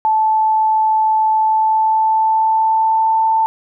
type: tone with pitch glide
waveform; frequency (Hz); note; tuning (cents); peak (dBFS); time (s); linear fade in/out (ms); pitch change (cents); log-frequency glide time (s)
sine; 873 to 888.3; A5 to A5; -14 to +16; -11; 0.05-3.46; 0; +30; 1.33-3.18
effects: none